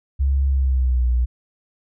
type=tone with pitch glide; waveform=sine; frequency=68.3 to 60.85 Hz; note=C#2 to B1; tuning=-25 to -25 cents; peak=-15 dBFS; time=0.19-1.26 s; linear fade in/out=20 ms; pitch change=-200 cents; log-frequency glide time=0.48-1.08 s; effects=none